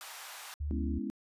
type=high-pass noise; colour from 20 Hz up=pink; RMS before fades=-46 dBFS; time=0.01-0.54 s; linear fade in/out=0 ms; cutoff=770 Hz; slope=24 dB/octave
type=tone; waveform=sine; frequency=73.42 Hz; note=D2; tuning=in tune; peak=-32 dBFS; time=0.6-0.99 s; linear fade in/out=10 ms
type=chord; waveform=sine; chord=C# minor seventh; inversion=second; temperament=equal; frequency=207.7 / 246.9 / 277.2 / 329.6 Hz; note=G#3 / B3 / C#4 / E4; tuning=0 / 0 / 0 / 0 cents; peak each=-38 / -39 / -39 / -41 dBFS; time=0.71-1.1 s; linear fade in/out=0 ms
effects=resampled to 32000 Hz